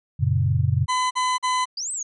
sine chord, F# major, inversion none, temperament equal, 92.5 / 116.54 / 138.59 Hz, F#2 / A#2 / C#3, 0 / 0 / 0 cents, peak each -22 dBFS, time 0.19-0.86 s, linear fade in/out 20 ms
40% pulse tone bursts, 1010 Hz, B5, 39 cents sharp, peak -19 dBFS, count 3, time 0.88-1.656 s, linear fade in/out 20 ms, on 230 ms, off 43 ms
sine linear two-way sweep, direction up then down, 4585 to 8350 to 6320 Hz, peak -26 dBFS, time 1.77-2.03 s, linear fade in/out 5 ms, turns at 1.92 s
effects resampled to 22050 Hz

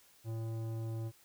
sine tone with tanh clipping, 112.6 Hz, A2, 40 cents sharp, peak -38 dBFS, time 0.24-1.12 s, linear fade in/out 50 ms, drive 14 dB, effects white hiss -64 dBFS RMS until 1.24 s

